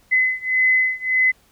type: beating tone pair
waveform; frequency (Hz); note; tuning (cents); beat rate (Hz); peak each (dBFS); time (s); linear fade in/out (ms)
sine; 2029 / 2030.7; B6 / B6; +46 / +48; 1.7; -18 / -19; 0.11-1.32; 20
effects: pink hiss -57 dBFS RMS until 1.51 s